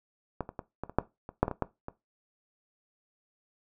clicks, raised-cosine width 1 ms, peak -17 / -25 / -22 / -20 / -27 / -8 / -26 / -7 / -17 / -20 / -13 / -23 dBFS, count 12, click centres 0.407 / 0.491 / 0.592 / 0.836 / 0.896 / 0.986 / 1.291 / 1.43 / 1.481 / 1.513 / 1.623 / 1.884 s, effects noise-tail reverb RT60 0.2 s tail -17 dB re dry

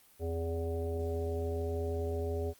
harmonic tone with a mistuned harmonic, 82.41 Hz, E2, in tune, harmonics 1 / 3 / 5 / 7 / 9, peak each -34 / -44 / -36 / -42 / -47 dBFS, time 0.19-2.54 s, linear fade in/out 50 ms, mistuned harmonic 3, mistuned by +65 cents, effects white hiss -62 dBFS RMS until 2.59 s + Opus 32 kbps

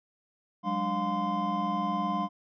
triangle tone cluster, 183.6 / 203.3 / 295.7 / 706 / 1034 Hz, F#3 / G#3 / D4 / F5 / C6, -13 / -37 / +12 / +19 / -21 cents, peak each -34 / -31 / -35 / -32 / -29 dBFS, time 0.63-2.29 s, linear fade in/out 50 ms, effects resampled to 11025 Hz

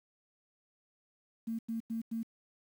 sine tone bursts, 226.9 Hz, A#3, 47 cents flat, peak -33 dBFS, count 4, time 1.47-2.232 s, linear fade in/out 10 ms, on 120 ms, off 94 ms, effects 10-bit

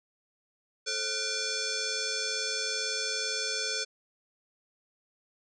sine tone with frequency modulation, 437.1 Hz, A4, 11 cents flat, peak -29 dBFS, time 0.86-3.85 s, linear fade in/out 20 ms, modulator 972 Hz, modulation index 6.4, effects none

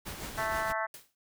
pink noise with tremolo, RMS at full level -39 dBFS, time 0.05-0.73 s, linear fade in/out 20 ms, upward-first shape sine, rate 6.3 Hz, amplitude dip 40%
harmonic tone, 220 Hz, A3, in tune, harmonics 3 / 4 / 5 / 6 / 7 / 8 / 9, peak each -35 / -36 / -37 / -38 / -38 / -39 / -40 dBFS, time 0.37-0.87 s, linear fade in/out 20 ms
white noise with exponential decay, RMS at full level -43 dBFS, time 0.94-1.15 s, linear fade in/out 2 ms, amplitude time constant 44 ms
effects none

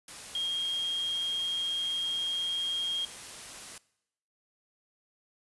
sine tone in noise, 3237 Hz, G#7, 45 cents flat, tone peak -29 dBFS, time 0.35-3.05 s, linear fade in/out 2 ms, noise white, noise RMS -44 dBFS, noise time 0.08-3.78 s, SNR +12 dB, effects noise-tail reverb RT60 0.8 s tail -21 dB re dry + resampled to 24000 Hz

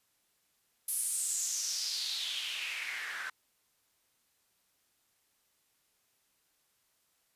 white noise with band-pass filter sweep, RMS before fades -36 dBFS, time 0.88-3.3 s, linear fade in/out 5 ms, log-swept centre 11000 to 1500 Hz, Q 4.4, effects white hiss -74 dBFS RMS until 7.35 s + resampled to 32000 Hz

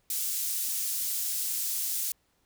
pink high-pass noise, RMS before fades -31 dBFS, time 0.1-2.12 s, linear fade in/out 2 ms, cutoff 7900 Hz, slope 12 dB/octave, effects pink hiss -71 dBFS RMS until 2.45 s

